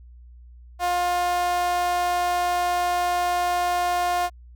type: tone with high-pass filter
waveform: sawtooth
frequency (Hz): 354.3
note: F4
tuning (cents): +25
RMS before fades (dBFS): -23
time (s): 0.79-4.3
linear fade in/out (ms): 50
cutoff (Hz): 750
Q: 3.7
effects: added 60 Hz sine -43 dBFS peak until 4.55 s